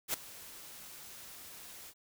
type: noise with ADSR envelope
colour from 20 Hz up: white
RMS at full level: -31 dBFS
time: 0.08-1.94 s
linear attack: 59 ms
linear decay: 5 ms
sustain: -19 dB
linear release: 55 ms
effects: none